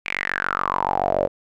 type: tone with band-pass filter sweep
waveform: sawtooth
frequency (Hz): 47.05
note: F#1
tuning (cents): +30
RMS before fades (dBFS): -23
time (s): 0.05-1.28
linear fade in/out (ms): 20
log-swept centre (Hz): 2400 to 540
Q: 7.6
effects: none